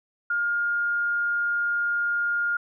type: tone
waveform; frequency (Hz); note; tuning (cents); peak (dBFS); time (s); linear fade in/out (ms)
sine; 1415; F6; +22; -22; 0.3-2.57; 5
effects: none